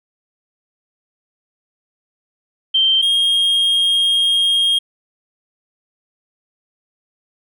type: tone pair in turn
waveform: sine / triangle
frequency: 3136 / 3241 Hz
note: G7 / G#7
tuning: 0 / -43 cents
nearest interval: minor second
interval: 57 cents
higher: second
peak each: -11 dBFS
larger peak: neither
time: 2.74-3.02 / 3.02-4.79 s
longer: second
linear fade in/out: 10 ms
effects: none